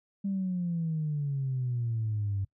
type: exponential sweep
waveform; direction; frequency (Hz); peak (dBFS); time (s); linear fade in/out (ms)
sine; down; 199.9 to 96.5; -27; 0.24-2.45; 10
effects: noise-tail reverb RT60 0.1 s tail -24 dB re dry + tanh soft clip ceiling -23 dBFS